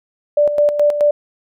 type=tone with tremolo; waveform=sine; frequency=588 Hz; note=D5; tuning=2 cents sharp; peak=-9 dBFS; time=0.37-1.11 s; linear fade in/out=5 ms; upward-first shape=square; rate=4.7 Hz; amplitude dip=60%; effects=none